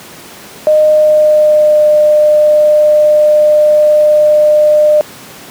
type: tone with pitch glide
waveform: sine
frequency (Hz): 613 to 603.2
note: D#5 to D5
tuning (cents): -26 to +46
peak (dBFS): -4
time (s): 0.67-5.01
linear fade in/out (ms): 0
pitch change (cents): -28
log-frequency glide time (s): 0.84-1.87
effects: pink hiss -32 dBFS RMS until 5.5 s + high-pass 150 Hz 12 dB/octave